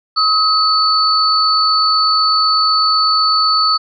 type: tone pair together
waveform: sine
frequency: 1270 / 4476 Hz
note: D#6 / C#8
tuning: +35 / +16 cents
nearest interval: octave + minor seventh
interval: 2181 cents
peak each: -13 dBFS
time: 0.16-3.78 s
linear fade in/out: 20 ms
effects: none